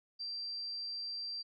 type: tone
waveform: sine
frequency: 4707 Hz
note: D8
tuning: 3 cents sharp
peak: -38 dBFS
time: 0.19-1.43 s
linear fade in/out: 20 ms
effects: none